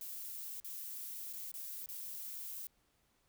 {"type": "noise with dropouts", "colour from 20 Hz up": "violet", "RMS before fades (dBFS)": -45, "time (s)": [0.01, 2.67], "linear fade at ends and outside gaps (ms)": 1, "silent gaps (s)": [[0.601, 0.645], [1.329, 1.334], [1.516, 1.54], [1.86, 1.888]], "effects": ["pink hiss -75 dBFS RMS until 3.28 s"]}